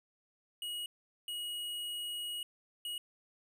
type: tone bursts at uneven times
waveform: square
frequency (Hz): 2900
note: F#7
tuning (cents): -35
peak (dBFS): -38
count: 3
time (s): 0.62-0.86 / 1.28-2.43 / 2.85-2.98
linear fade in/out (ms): 2
effects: none